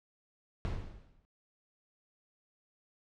brown noise with exponential decay, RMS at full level -31 dBFS, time 0.65-1.25 s, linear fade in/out 0 ms, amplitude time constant 130 ms, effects low-pass 5000 Hz 12 dB/octave

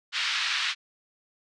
white band-pass noise, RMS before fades -28 dBFS, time 0.12-0.75 s, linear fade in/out 50 ms, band 1300 to 4200 Hz, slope 24 dB/octave, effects resampled to 22050 Hz

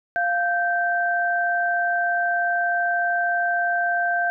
sine tone pair together, 698.5 / 1561.8 Hz, F5 / G6, 0 / -7 cents, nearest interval octave + major second, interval 1393 cents, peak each -22 dBFS, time 0.16-4.3 s, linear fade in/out 0 ms, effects none

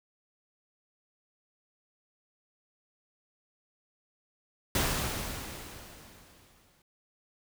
pink noise with exponential decay, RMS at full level -27 dBFS, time 4.75-6.82 s, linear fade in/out 2 ms, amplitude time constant 450 ms, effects none

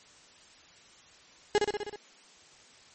35% pulse tone with echo, 415.3 Hz, G#4, in tune, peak -19 dBFS, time 1.55-1.58 s, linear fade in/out 0 ms, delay 63 ms, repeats 6, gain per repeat -3 dB, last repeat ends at 1.958 s, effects white hiss -56 dBFS RMS until 2.94 s + MP3 32 kbps

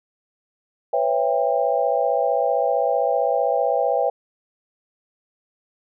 sine chord, C# half-diminished seventh, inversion third, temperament just, 498.9 / 554.4 / 665.2 / 798.3 Hz, B4 / C#5 / E5 / G5, +17 / 0 / +16 / +31 cents, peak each -23 dBFS, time 0.93-4.1 s, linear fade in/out 5 ms, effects none

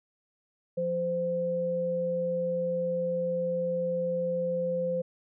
sine tone pair together, 174.61 / 516.6 Hz, F3 / C5, 0 / -22 cents, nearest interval octave + perfect fifth, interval 1878 cents, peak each -35 / -27 dBFS, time 0.77-5.02 s, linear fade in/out 10 ms, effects none

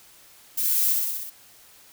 violet noise with echo, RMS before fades -25 dBFS, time 0.57-0.93 s, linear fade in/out 10 ms, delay 62 ms, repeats 6, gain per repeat -2 dB, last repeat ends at 1.302 s, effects white hiss -52 dBFS RMS until 1.92 s

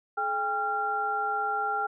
sine tone cluster, 426.5 / 802 / 1379 Hz, G#4 / G5 / F6, +46 / +39 / -22 cents, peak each -37 / -29 / -29 dBFS, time 0.17-1.87 s, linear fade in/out 10 ms, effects none

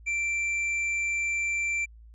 sine tone with hard clipping, 2349 Hz, D7, in tune, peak -27 dBFS, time 0.06-1.86 s, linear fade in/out 20 ms, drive 5 dB, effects added 56 Hz sine -47 dBFS peak until 2.14 s + resampled to 24000 Hz

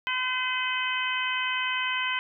harmonic tone, 510 Hz, C5, 44 cents flat, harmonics 2 / 3 / 4 / 5 / 6, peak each -32 / -32 / -32 / -32 / -32 dBFS, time 0.07-2.19 s, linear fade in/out 0 ms, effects none

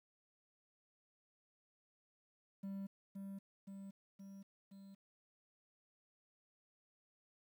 triangle tone with echo, 196 Hz, G3, in tune, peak -40 dBFS, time 2.63-2.87 s, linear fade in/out 10 ms, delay 520 ms, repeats 4, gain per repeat -3 dB, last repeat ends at 4.95 s, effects 12-bit

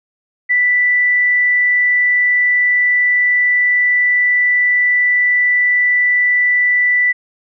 sine tone, 1975.5 Hz, B6, in tune, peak -10 dBFS, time 0.49-7.13 s, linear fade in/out 20 ms, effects none

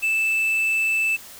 triangle tone, 2637 Hz, E7, in tune, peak -17 dBFS, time 0.02-1.17 s, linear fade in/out 20 ms, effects white hiss -42 dBFS RMS until 1.39 s

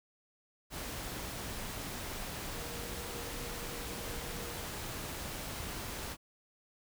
sine tone in noise, 474.5 Hz, A#4, 31 cents sharp, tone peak -49 dBFS, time 2.52-4.66 s, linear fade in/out 50 ms, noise pink, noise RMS -41 dBFS, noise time 0.7-6.17 s, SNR -11 dB, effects none

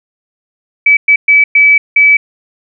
sine tone bursts at uneven times, 2295 Hz, D7, 40 cents flat, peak -3 dBFS, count 5, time 0.86-0.97 / 1.08-1.16 / 1.28-1.44 / 1.55-1.78 / 1.96-2.17 s, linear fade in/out 5 ms, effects none

